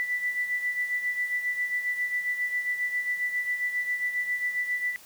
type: beating tone pair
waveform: sine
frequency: 1975.5 / 1982.9 Hz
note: B6 / B6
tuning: 0 / +6 cents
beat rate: 7.4 Hz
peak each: -27 / -34 dBFS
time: 0-4.96 s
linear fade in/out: 0 ms
effects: white hiss -51 dBFS RMS until 5.05 s